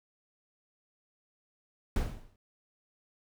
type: noise with exponential decay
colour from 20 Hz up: brown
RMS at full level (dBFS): -25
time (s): 1.96-2.36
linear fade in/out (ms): 2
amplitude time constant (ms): 85
effects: none